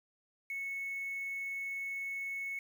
sine tone with quantisation, 2204 Hz, C#7, 11 cents flat, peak -36 dBFS, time 0.5-2.59 s, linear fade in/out 2 ms, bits 9, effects none

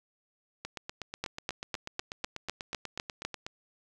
two click trains, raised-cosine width 0.2 ms, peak -15 / -20 dBFS, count 9 / 24, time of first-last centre 1.24-3.25 / 0.65-3.465 s, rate 3.98 / 8.17 Hz, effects none

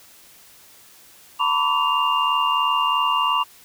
sine tone cluster, 918 / 1001 / 1146 / 2798 Hz, A#5 / B5 / D6 / F7, -27 / +23 / -43 / +3 cents, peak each -26 / -22 / -21 / -24 dBFS, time 1.39-3.44 s, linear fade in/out 20 ms, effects white hiss -49 dBFS RMS until 3.64 s

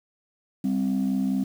sine tone pair together, 196.75 / 261.5 Hz, G3 / C4, +7 / -1 cents, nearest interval perfect fourth, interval 492 cents, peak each -23 dBFS, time 0.64-1.44 s, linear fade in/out 5 ms, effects tanh soft clip ceiling -18 dBFS + 8-bit

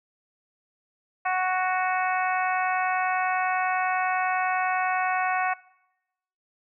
harmonic tone, 370 Hz, F#4, in tune, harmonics 2 / 3 / 4 / 5 / 6 / 7, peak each -25 / -29 / -31 / -33 / -35 / -36 dBFS, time 1.25-5.54 s, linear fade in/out 10 ms, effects noise-tail reverb RT60 0.9 s tail -21 dB re dry

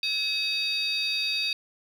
sine tone cluster, 2562 / 3749 / 4639 Hz, E7 / A#7 / D8, -50 / +9 / -22 cents, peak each -28 dBFS, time 0.03-1.53 s, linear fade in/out 2 ms, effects tanh soft clip ceiling -20 dBFS + 10-bit

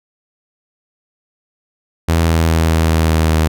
sawtooth tone with pitch steps, 82.41 / 81.89 / 81.37 / 80.85 / 80.34 / 79.83 / 79.33 Hz, E2 / E2 / E2 / E2 / E2 / D#2 / D#2, 0 / -11 / -22 / -33 / -44 / +45 / +34 cents, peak -7 dBFS, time 2.08-3.48 s, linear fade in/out 10 ms, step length 200 ms, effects none

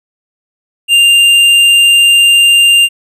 triangle tone with hard clipping, 2794 Hz, F7, in tune, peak -5 dBFS, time 0.88-2.89 s, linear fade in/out 50 ms, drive 11 dB, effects none

